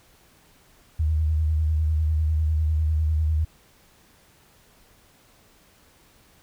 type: tone with vibrato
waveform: sine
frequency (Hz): 77.9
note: D#2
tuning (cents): +3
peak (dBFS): -19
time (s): 0.99-3.45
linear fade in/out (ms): 10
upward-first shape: sine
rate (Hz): 10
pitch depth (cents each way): 44
effects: pink hiss -57 dBFS RMS until 6.42 s